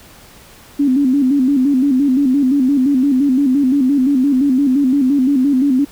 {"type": "tone with vibrato", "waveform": "sine", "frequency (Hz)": 270, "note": "C#4", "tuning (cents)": -45, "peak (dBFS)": -10, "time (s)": [0.79, 5.85], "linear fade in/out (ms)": 10, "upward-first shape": "square", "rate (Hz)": 5.8, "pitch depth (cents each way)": 93, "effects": ["pink hiss -42 dBFS RMS until 5.91 s"]}